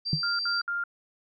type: tone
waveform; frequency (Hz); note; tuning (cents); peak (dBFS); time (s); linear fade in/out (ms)
sine; 4699; D8; 0; -28; 0.05-0.62; 20
type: tone with exponential decay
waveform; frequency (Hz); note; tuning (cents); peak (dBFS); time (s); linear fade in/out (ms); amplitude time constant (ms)
sine; 151.8; D#3; -42; -18; 0.13-0.22; 2; 18
type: tone bursts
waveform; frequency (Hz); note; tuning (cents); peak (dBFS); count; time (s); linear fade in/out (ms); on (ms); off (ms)
sine; 1400; F6; +4; -27; 3; 0.23-0.838; 2; 160; 64
effects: none